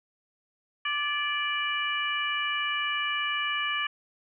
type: harmonic tone with a mistuned harmonic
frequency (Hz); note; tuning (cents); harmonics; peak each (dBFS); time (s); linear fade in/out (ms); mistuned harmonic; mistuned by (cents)
587.3; D5; 0; 2 / 3 / 4 / 5; -32 / -32 / -32 / -32; 0.85-3.87; 5; 3; -30
effects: none